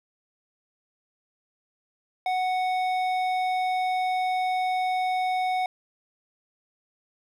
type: tone with hard clipping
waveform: sine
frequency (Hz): 740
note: F#5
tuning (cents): 0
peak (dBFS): -25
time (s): 2.26-5.66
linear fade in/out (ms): 2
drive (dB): 10
effects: none